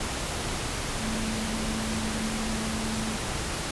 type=tone in noise; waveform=sine; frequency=220 Hz; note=A3; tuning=in tune; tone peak=-31 dBFS; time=1-3.16 s; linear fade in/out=5 ms; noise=pink; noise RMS=-31 dBFS; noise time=0-3.71 s; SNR=-3 dB; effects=resampled to 24000 Hz